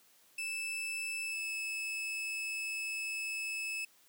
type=tone with pitch glide; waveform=40% pulse; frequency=2632 to 2605 Hz; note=E7 to E7; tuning=-3 to -21 cents; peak=-35 dBFS; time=0.38-3.85 s; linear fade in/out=5 ms; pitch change=-18 cents; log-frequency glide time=1.23-1.53 s; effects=white hiss -65 dBFS RMS until 4.08 s + high-pass 150 Hz 12 dB/octave